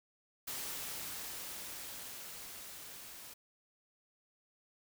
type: noise with level ramp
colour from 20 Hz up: white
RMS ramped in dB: -41 to -51 dBFS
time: 0.47-3.34 s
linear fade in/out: 10 ms
effects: none